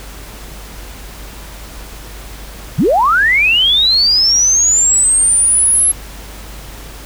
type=linear sweep; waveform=sine; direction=up; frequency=110 to 11175 Hz; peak=-8 dBFS; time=2.78-5.92 s; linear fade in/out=10 ms; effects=added 50 Hz sine -31 dBFS peak until 7.05 s + pink hiss -34 dBFS RMS until 7.05 s